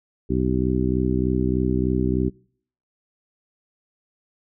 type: harmonic tone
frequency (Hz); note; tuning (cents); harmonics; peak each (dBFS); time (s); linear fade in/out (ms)
63.3; B1; +43; 1 / 2 / 3 / 4 / 5 / 6; -26 / -26 / -26 / -26 / -26 / -26; 0.29-2.3; 20
effects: noise-tail reverb RT60 0.6 s tail -26 dB re dry